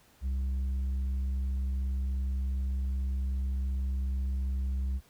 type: tone with tanh clipping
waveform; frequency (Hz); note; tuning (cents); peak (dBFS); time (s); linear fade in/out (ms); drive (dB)
sine; 65.9; C2; +13; -29; 0.21-5.01; 50; 4
effects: pink hiss -62 dBFS RMS until 5.09 s